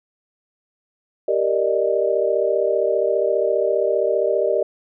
sine chord, Eb major seventh, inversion first, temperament equal, 392 / 466.2 / 587.3 / 622.3 Hz, G4 / Bb4 / D5 / Eb5, 0 / 0 / 0 / 0 cents, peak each -22 dBFS, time 1.28-4.63 s, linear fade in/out 5 ms, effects none

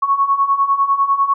sine beating tone pair, 1100 / 1110 Hz, C#6 / C#6, -14 / +2 cents, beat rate 10 Hz, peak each -18 / -14 dBFS, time 0.02-1.34 s, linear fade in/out 10 ms, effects none

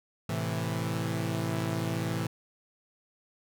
sawtooth chord, A minor, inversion none, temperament equal, 110 / 130.81 / 164.81 Hz, A2 / C3 / E3, 0 / 0 / 0 cents, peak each -29 / -32 / -29 dBFS, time 0.29-2.27 s, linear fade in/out 5 ms, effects none

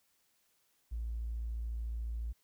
triangle tone, 57 Hz, A#1, 38 cents flat, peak -31 dBFS, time 0.91-2.33 s, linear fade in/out 20 ms, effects tanh soft clip ceiling -33 dBFS + white hiss -74 dBFS RMS until 2.43 s

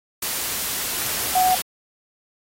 sine tone in noise, 740 Hz, F#5, in tune, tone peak -15 dBFS, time 1.35-1.55 s, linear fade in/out 5 ms, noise white, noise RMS -25 dBFS, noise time 0.22-1.62 s, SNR +7 dB, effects AAC 48 kbps

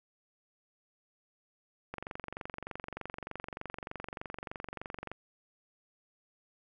click train, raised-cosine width 0.5 ms, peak -24 dBFS, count 75, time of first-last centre 1.94-5.116 s, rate 23.3 Hz, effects none

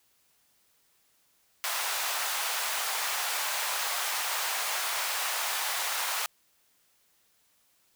pink high-pass noise, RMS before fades -31 dBFS, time 1.64-6.26 s, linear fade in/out 0 ms, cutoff 740 Hz, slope 24 dB/octave, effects white hiss -68 dBFS RMS until 7.95 s

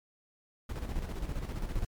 brown noise with tremolo, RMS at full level -33 dBFS, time 0.69-1.85 s, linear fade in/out 5 ms, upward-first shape square, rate 15 Hz, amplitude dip 50%, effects MP3 96 kbps

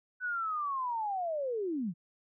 sine linear sweep, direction down, 1510 to 154 Hz, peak -31 dBFS, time 0.2-1.94 s, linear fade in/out 50 ms, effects none

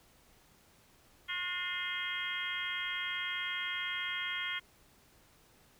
harmonic tone with a mistuned harmonic, 360 Hz, F#4, 47 cents flat, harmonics 3 / 4 / 5 / 6 / 7 / 8 / 9, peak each -46 / -42 / -43 / -38 / -48 / -46 / -40 dBFS, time 1.28-4.6 s, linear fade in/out 20 ms, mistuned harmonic 6, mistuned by -53 cents, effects pink hiss -64 dBFS RMS until 5.79 s

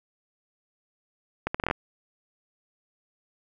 accelerating click train, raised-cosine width 0.5 ms, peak -11 dBFS, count 8, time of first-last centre 1.47-1.711 s, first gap 75 ms, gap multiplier 0.72, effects none

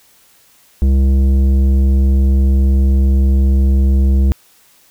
sine tone with tanh clipping, 67.1 Hz, C2, 44 cents sharp, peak -10 dBFS, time 0.82-4.32 s, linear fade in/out 0 ms, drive 11 dB, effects white hiss -50 dBFS RMS until 4.9 s

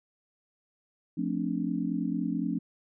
sine chord, D minor seventh, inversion first, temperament just, 176.2 / 220.2 / 264.3 / 293.7 Hz, F3 / A3 / C4 / D4, +16 / +2 / +18 / 0 cents, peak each -33 dBFS, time 1.17-2.59 s, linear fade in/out 10 ms, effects none

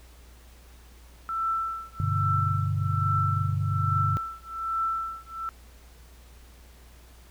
sine tone with tremolo, 1332 Hz, E6, 18 cents sharp, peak -23 dBFS, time 1.29-5.49 s, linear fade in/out 0 ms, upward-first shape triangle, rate 1.2 Hz, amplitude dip 100%
sine chord, G major, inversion none, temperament equal, 98 / 123.47 / 146.83 Hz, G2 / B2 / D3, 0 / 0 / 0 cents, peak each -26 / -31 / -29 dBFS, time 2-4.17 s, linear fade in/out 0 ms
effects added 60 Hz sine -49 dBFS peak until 7.3 s + pink hiss -56 dBFS RMS until 7.3 s

